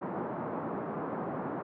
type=band-pass noise; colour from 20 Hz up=pink; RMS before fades=-36 dBFS; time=0.01-1.63 s; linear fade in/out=20 ms; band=160 to 1200 Hz; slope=24 dB/octave; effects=none